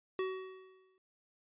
square tone with exponential decay, 376.3 Hz, F#4, 29 cents sharp, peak -32 dBFS, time 0.19-0.98 s, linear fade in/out 1 ms, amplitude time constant 170 ms, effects resampled to 8000 Hz

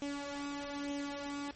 sawtooth tone with flanger, 284.7 Hz, C#4, 46 cents sharp, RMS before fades -40 dBFS, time 0.02-1.51 s, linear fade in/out 0 ms, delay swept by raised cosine 0.32 to 2.72 ms, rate 1.1 Hz, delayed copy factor +0.6, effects pink hiss -57 dBFS RMS until 1.55 s + MP3 32 kbps

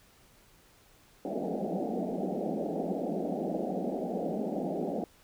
pink band-pass noise, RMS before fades -33 dBFS, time 1.25-5.04 s, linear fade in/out 2 ms, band 170 to 780 Hz, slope 96 dB/octave, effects pink hiss -61 dBFS RMS until 5.23 s

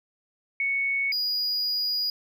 sine / triangle tone pair in turn, 2217 / 4896 Hz, C#7 / D#8, 0 / -29 cents, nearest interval octave + major second, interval 1371 cents, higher second, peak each -23 dBFS, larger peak neither, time 0.6-1.12 / 1.12-2.1 s, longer second, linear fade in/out 2 ms, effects none

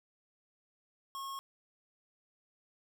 square tone, 1089 Hz, C#6, 31 cents flat, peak -40 dBFS, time 1.15-1.39 s, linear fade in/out 0 ms, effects none

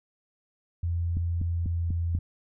sine tone with pitch glide, 85.3 to 84.66 Hz, F2 to E2, -40 to +47 cents, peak -25 dBFS, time 0.83-2.19 s, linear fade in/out 5 ms, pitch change -13 cents, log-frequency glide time 1.38-1.96 s
click train, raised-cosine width 5 ms, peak -20 dBFS, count 5, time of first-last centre 1.17-2.15 s, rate 4.08 Hz
effects none

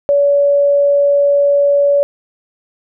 sine tone, 569 Hz, C#5, 45 cents sharp, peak -8 dBFS, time 0.09-2.03 s, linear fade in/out 0 ms, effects none

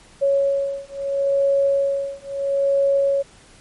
sine beating tone pair, 554.4 / 555.15 Hz, C#5 / C#5, 0 / +2 cents, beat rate 0.75 Hz, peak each -20 dBFS, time 0.21-3.23 s, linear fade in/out 20 ms, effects pink hiss -49 dBFS RMS until 3.6 s + MP3 48 kbps

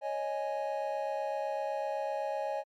triangle chord, C# suspended second, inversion none, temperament equal, 554.4 / 622.3 / 830.6 Hz, C#5 / D#5 / G#5, 0 / 0 / 0 cents, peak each -34 dBFS, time 0.01-2.64 s, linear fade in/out 50 ms, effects MP3 96 kbps

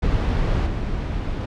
brown noise with level steps, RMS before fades -20 / -25 dBFS, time 0.02-1.46 s, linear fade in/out 10 ms, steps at 0.66 s, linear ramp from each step 10 ms, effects low-pass 4000 Hz 12 dB/octave

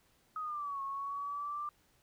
sine exponential two-way sweep, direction down then up, 1272 to 1092 to 1188 Hz, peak -36 dBFS, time 0.36-1.69 s, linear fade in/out 2 ms, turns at 0.82 s, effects pink hiss -70 dBFS RMS until 2.02 s

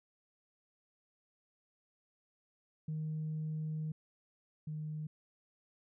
sine tone pair in turn, 155.56 / 153.68 Hz, D#3 / D#3, 0 / -21 cents, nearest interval unison, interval 21 cents, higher first, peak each -34 / -37 dBFS, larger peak first, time 2.88-3.92 / 4.67-5.07 s, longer first, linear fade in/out 5 ms, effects tanh soft clip ceiling -32 dBFS

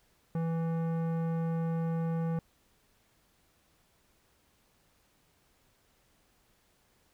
sine tone with tanh clipping, 164.81 Hz, E3, in tune, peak -31 dBFS, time 0.35-2.39 s, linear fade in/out 2 ms, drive 15 dB, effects pink hiss -69 dBFS RMS until 7.13 s

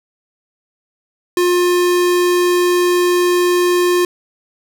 square tone, 355.2 Hz, F4, 29 cents sharp, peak -12 dBFS, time 1.37-4.05 s, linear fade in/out 2 ms, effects none

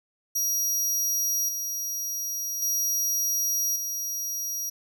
sawtooth tone with tremolo, 5740 Hz, F8, 47 cents sharp, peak -21 dBFS, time 0.35-4.7 s, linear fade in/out 10 ms, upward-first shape square, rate 0.44 Hz, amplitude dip 45%, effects none

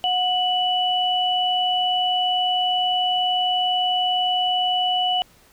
sine tone pair together, 731.1 / 2960 Hz, F#5 / F#7, -21 / 0 cents, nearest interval 2 octaves, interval 2421 cents, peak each -21 / -21 dBFS, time 0.04-5.22 s, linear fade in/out 0 ms, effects pink hiss -54 dBFS RMS until 5.52 s

